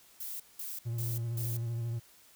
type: noise bursts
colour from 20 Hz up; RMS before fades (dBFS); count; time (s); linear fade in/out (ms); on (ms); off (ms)
violet; -40; 4; 0.2-1.57; 5; 200; 190
type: tone with vibrato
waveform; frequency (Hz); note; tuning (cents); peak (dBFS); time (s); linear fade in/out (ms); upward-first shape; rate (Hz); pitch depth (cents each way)
triangle; 116.7; A#2; +2; -30; 0.85-2; 20; sine; 13; 33
effects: white hiss -60 dBFS RMS until 2.35 s